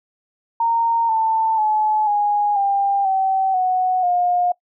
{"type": "tone with pitch steps", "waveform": "sine", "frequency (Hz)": [923, 889.5, 857.2, 826.1, 796.1, 767.2, 739.4, 712.6], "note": ["A#5", "A5", "A5", "G#5", "G5", "G5", "F#5", "F5"], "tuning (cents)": [-17, 19, -45, -9, 27, -37, -1, 35], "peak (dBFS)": -15, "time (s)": [0.6, 4.52], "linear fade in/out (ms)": 5, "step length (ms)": 490, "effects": ["noise-tail reverb RT60 0.1 s tail -22 dB re dry"]}